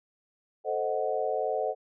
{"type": "chord", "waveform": "sine", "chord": "A diminished seventh", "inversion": "none", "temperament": "equal", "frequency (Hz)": [440, 523.3, 622.3, 740], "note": ["A4", "C5", "Eb5", "Gb5"], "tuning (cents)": [0, 0, 0, 0], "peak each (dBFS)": -32, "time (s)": [0.64, 1.75], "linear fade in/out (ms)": 50, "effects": []}